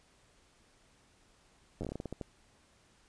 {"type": "slowing click train", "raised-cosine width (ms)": 2, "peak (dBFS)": -25, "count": 12, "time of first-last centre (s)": [1.81, 2.212], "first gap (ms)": 10, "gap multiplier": 1.24, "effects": ["pink hiss -66 dBFS RMS until 3.08 s", "resampled to 22050 Hz"]}